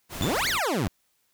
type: noise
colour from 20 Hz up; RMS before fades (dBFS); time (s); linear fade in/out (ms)
pink; -36; 0.09-0.61; 50
type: exponential two-way sweep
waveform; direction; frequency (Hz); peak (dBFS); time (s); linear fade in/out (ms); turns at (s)
20% pulse; up then down; 77.78 to 2331 to 77.78; -19; 0.21-0.88; 0; 0.48
type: tone with exponential decay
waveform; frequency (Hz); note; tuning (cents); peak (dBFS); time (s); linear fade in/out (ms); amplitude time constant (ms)
35% pulse; 3524; A7; +2; -25; 0.22-0.45; 2; 49
effects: white hiss -70 dBFS RMS until 1.33 s